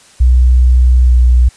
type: tone with pitch glide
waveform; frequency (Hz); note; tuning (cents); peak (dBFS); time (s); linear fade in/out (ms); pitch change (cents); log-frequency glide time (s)
sine; 62.3 to 61.23; B1 to B1; +16 to -14; -4; 0.2-1.49; 10; -30; 1.06-1.11
effects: white hiss -43 dBFS RMS until 1.56 s + resampled to 22050 Hz